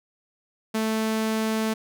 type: tone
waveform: sawtooth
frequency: 220 Hz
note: A3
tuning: in tune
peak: -19 dBFS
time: 0.74-1.74 s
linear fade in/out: 10 ms
effects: none